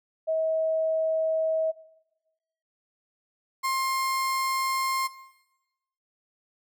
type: tone pair in turn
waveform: sine / 35% pulse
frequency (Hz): 640 / 1060.4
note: D#5 / C6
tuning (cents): +49 / +23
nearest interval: major sixth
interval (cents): 874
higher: second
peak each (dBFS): -23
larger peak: neither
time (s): 0.27-1.72 / 3.63-5.08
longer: neither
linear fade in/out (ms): 20
effects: noise-tail reverb RT60 1.0 s tail -17 dB re dry